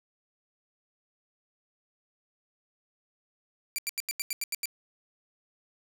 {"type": "tone bursts", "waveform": "10% pulse", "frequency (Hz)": 2349, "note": "D7", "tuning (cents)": 0, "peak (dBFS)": -20, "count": 9, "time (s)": [3.76, 4.656], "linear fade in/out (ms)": 0, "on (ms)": 24, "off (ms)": 85, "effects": []}